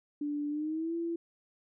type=tone with pitch glide; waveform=sine; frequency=292.8 to 336.3 Hz; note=D4 to E4; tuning=-5 to +35 cents; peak=-31 dBFS; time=0.21-1.16 s; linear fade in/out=5 ms; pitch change=+240 cents; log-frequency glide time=0.49-0.95 s; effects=none